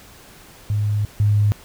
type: tone pair in turn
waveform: sine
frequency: 104.3 / 103.85 Hz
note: G#2 / G#2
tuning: +8 / 0 cents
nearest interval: unison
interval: 8 cents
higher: first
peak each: -17 / -13 dBFS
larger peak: second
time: 0.7-1.05 / 1.2-1.52 s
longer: first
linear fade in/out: 0 ms
effects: pink hiss -45 dBFS RMS until 1.64 s